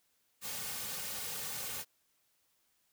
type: noise with comb filter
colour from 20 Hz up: white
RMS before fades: -40 dBFS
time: 0.41-1.85 s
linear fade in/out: 50 ms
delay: 3 ms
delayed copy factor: -0.7
effects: white hiss -75 dBFS RMS until 2.92 s